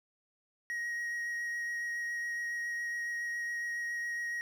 triangle tone with vibrato, 1889 Hz, A#6, 22 cents sharp, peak -32 dBFS, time 0.7-4.41 s, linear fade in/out 0 ms, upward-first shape triangle, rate 7.2 Hz, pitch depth 12 cents each way, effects 11-bit

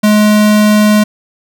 square tone, 211 Hz, G#3, 28 cents sharp, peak -6 dBFS, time 0.03-1.04 s, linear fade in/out 10 ms, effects none

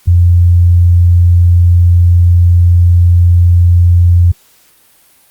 sine tone, 87.31 Hz, F2, in tune, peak -3 dBFS, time 0.07-4.32 s, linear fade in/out 10 ms, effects white hiss -47 dBFS RMS until 5.3 s + Opus 48 kbps

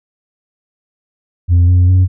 sine tone with pitch steps, 87.4 / 89.75 / 92.17 Hz, F2 / F2 / F#2, +2 / +48 / -6 cents, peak -3 dBFS, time 1.48-2.08 s, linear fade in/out 50 ms, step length 200 ms, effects tanh soft clip ceiling -5 dBFS

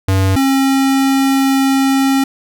square tone pair in turn, 95.7 / 270.1 Hz, G2 / C#4, -41 / -45 cents, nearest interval octave + tritone, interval 1796 cents, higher second, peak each -11 dBFS, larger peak neither, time 0.08-0.36 / 0.36-2.24 s, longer second, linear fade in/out 5 ms, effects none

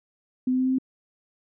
sine tone with pitch steps, 254.5 / 256.3 / 258.1 / 259.8 / 261.7 Hz, C4 / C4 / C4 / C4 / C4, -48 / -36 / -23 / -12 / 0 cents, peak -20 dBFS, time 0.47-0.785 s, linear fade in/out 5 ms, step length 63 ms, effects none

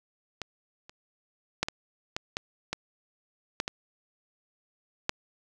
clicks, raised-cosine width 0.2 ms, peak -17 / -29 / -8 / -14 / -13 / -13 / -13 / -10 / -14 / -8 dBFS, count 10, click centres 0.417 / 0.895 / 1.63 / 1.685 / 2.165 / 2.369 / 2.73 / 3.601 / 3.679 / 5.094 s, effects none

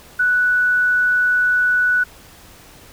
sine tone, 1480 Hz, F#6, in tune, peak -13 dBFS, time 0.19-2.04 s, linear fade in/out 10 ms, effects pink hiss -44 dBFS RMS until 2.92 s

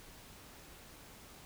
silence, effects pink hiss -55 dBFS RMS until 1.45 s

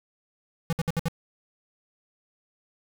square tone bursts, 165.6 Hz, E3, 8 cents sharp, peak -24 dBFS, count 5, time 0.7-1.083 s, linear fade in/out 0 ms, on 27 ms, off 62 ms, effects none

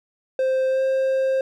triangle tone with pitch glide, 523.3 to 530 Hz, C5 to C5, 0 to +22 cents, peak -16 dBFS, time 0.39-1.41 s, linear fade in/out 2 ms, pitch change +22 cents, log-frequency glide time 0.68-0.82 s, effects none

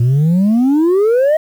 sine exponential sweep, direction up, 115.2 to 640 Hz, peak -6 dBFS, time 0-1.37 s, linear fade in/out 5 ms, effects tanh soft clip ceiling -8 dBFS + 7-bit

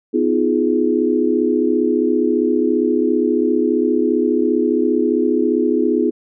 sine chord, F half-diminished seventh, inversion second, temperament just, 251.4 / 314.3 / 349.2 / 419.1 Hz, Cb4 / Eb4 / F4 / Ab4, +31 / +18 / 0 / +16 cents, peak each -19 dBFS, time 0.13-6.11 s, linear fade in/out 20 ms, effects none

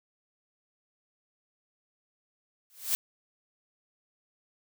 blue noise with exponential growth, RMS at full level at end -24 dBFS, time 2.7-2.95 s, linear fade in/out 0 ms, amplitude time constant 53 ms, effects none

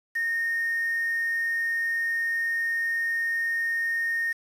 sine tone with quantisation, 1842 Hz, A#6, 21 cents flat, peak -24 dBFS, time 0.15-4.33 s, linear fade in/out 10 ms, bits 7, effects resampled to 32000 Hz

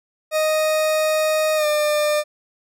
40% pulse tone with pitch glide, 622.3 to 599.7 Hz, D#5 to D5, 0 to +36 cents, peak -16 dBFS, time 0.31-2.24 s, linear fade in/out 50 ms, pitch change -64 cents, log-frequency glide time 1.56-1.66 s, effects none

